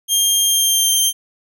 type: tone with pitch glide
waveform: 15% pulse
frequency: 3200 to 3154 Hz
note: G7 to G7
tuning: +35 to +10 cents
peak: -6 dBFS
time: 0.08-1.13 s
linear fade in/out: 50 ms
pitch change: -25 cents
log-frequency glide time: 0.47-0.94 s
effects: none